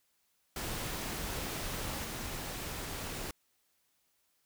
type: noise with level steps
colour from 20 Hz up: pink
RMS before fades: -38 / -40 dBFS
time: 0.56-3.31 s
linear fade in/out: 2 ms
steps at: 2.04 s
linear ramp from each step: 10 ms
effects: white hiss -75 dBFS RMS until 4.45 s